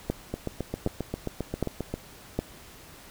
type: two click trains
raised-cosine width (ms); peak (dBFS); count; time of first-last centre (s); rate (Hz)
2; -12 / -16; 4 / 13; 0.1-2.39 / 0.34-1.94; 1.31 / 7.5
effects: pink hiss -49 dBFS RMS until 3.1 s